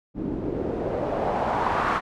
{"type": "noise with low-pass filter sweep", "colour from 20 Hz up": "white", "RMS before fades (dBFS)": -26, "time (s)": [0.14, 2.01], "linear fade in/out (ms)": 50, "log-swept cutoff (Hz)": [270, 1300], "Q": 2.3, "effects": []}